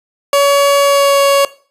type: tone with pitch glide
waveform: 30% pulse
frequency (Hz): 564 to 558.2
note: C#5 to C#5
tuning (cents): +30 to +12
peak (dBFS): -5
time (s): 0.33-1.45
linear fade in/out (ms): 2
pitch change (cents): -18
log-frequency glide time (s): 0.8-1.21
effects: noise-tail reverb RT60 0.4 s tail -18 dB re dry + resampled to 32000 Hz